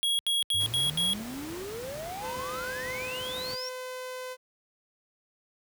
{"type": "tone bursts", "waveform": "square", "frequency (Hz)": 3313, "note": "G#7", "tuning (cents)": -5, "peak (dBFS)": -25, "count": 5, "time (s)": [0.03, 1.134], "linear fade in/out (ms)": 0, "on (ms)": 160, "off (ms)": 76}
{"type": "exponential sweep", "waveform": "triangle", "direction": "up", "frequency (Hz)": [92.5, 5680], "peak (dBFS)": -34, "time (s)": [0.54, 3.69], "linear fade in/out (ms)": 5}
{"type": "noise", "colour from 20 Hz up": "pink", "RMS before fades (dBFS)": -42, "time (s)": [0.59, 3.56], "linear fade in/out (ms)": 20}
{"type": "tone", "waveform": "sawtooth", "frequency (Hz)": 509, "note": "C5", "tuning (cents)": -48, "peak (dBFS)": -32, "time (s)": [2.2, 4.37], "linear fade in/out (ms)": 50}
{"effects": ["high-pass 60 Hz 12 dB/octave"]}